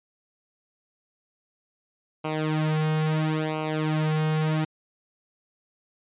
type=tone with flanger; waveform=sawtooth; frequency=155.56 Hz; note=D#3; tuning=in tune; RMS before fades=-25 dBFS; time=2.24-4.65 s; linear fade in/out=10 ms; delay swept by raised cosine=0.56 to 3.46 ms; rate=0.74 Hz; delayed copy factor=-0.9; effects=resampled to 8000 Hz